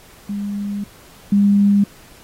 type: tone pair in turn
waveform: sine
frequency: 202.9 / 201.8 Hz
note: G#3 / G#3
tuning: -40 / -49 cents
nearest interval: unison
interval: 9 cents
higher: first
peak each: -21 / -10 dBFS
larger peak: second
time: 0.29-0.84 / 1.32-1.84 s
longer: first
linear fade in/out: 5 ms
effects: pink hiss -46 dBFS RMS until 2.23 s + AAC 48 kbps